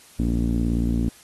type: tone with low-pass filter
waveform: sawtooth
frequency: 57.9 Hz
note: A#1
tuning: 11 cents flat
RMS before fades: -22 dBFS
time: 0.19-1.09 s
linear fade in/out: 0 ms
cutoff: 260 Hz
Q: 4.3
effects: white hiss -50 dBFS RMS until 1.23 s + AAC 32 kbps